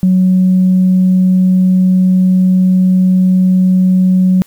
sine tone, 185 Hz, F#3, in tune, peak -5 dBFS, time 0.03-4.42 s, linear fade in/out 0 ms, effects tanh soft clip ceiling -2 dBFS + white hiss -47 dBFS RMS until 4.46 s

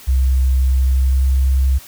sine tone with pitch glide, 65.1 to 66.28 Hz, C2 to C2, -8 to +23 cents, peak -11 dBFS, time 0.07-1.79 s, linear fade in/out 20 ms, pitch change +31 cents, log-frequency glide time 0.73-1.38 s, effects white hiss -40 dBFS RMS until 1.87 s

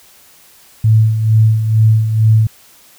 sine tone with tremolo, 110 Hz, A2, in tune, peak -5 dBFS, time 0.84-2.47 s, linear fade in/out 5 ms, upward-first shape sine, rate 2.2 Hz, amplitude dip 60%, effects white hiss -45 dBFS RMS until 2.98 s

